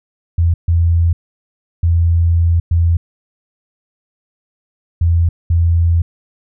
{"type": "tone bursts at uneven times", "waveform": "sine", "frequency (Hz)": 84.4, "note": "E2", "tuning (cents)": 41, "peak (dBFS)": -9, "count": 6, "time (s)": [[0.38, 0.54], [0.68, 1.13], [1.83, 2.6], [2.71, 2.97], [5.01, 5.29], [5.5, 6.02]], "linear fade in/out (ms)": 5, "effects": []}